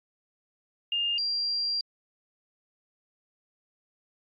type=tone pair in turn; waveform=sine; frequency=2818 / 4751 Hz; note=F7 / D8; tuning=+15 / +19 cents; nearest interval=major sixth; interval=904 cents; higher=second; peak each=-25 / -26 dBFS; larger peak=first; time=0.92-1.18 / 1.18-1.81 s; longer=second; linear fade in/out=2 ms; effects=AAC 48 kbps